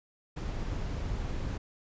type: noise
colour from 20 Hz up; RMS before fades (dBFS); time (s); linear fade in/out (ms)
brown; -34; 0.36-1.58; 10
effects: resampled to 16000 Hz